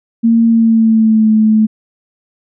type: tone with pitch glide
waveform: sine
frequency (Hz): 229.3 to 217.2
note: A#3 to A3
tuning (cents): -28 to -22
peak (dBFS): -6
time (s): 0.23-1.67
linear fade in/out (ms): 20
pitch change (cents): -94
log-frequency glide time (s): 0.47-1.3
effects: none